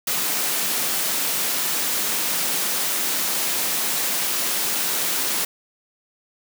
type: high-pass noise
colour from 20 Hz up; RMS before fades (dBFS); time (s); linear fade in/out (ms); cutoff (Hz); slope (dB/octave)
white; -23; 0.07-5.45; 5; 150; 48
effects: none